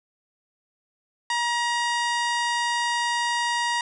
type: harmonic tone with a mistuned harmonic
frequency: 951 Hz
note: A#5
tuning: 34 cents sharp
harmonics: 1 / 2 / 3 / 4 / 5 / 6 / 7 / 8 / 9 / 10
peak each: -25 / -27 / -34 / -34 / -35 / -39 / -43 / -41 / -45 / -45 dBFS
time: 1.3-3.81 s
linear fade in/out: 2 ms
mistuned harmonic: 4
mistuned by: -48 cents
effects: none